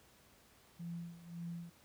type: tone with tremolo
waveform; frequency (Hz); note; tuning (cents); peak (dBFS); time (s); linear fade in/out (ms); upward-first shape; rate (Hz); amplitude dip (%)
sine; 170.3; F3; -43; -40; 0.79-1.7; 10; sine; 1.8; 80
effects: pink hiss -65 dBFS RMS until 1.84 s + high-pass 60 Hz 12 dB/octave